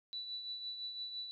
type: tone with tremolo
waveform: sine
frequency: 3960 Hz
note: B7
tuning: 4 cents sharp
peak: -38 dBFS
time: 0.13-1.31 s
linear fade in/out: 0 ms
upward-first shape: triangle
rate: 5.9 Hz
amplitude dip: 55%
effects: none

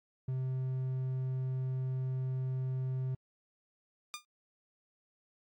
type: tone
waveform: triangle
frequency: 130 Hz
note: C3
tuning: 11 cents flat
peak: -30 dBFS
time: 0.28-3.15 s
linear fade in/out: 5 ms
type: tone with exponential decay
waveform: 10% pulse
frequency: 1206 Hz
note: D6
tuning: 46 cents sharp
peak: -27 dBFS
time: 4.14-4.25 s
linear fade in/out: 0 ms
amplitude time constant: 23 ms
effects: AAC 64 kbps

